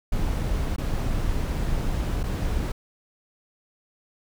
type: noise with dropouts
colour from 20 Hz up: brown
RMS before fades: -25 dBFS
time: 0.12-2.72 s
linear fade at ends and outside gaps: 5 ms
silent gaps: 0.763-0.781 / 2.231-2.237 s
effects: none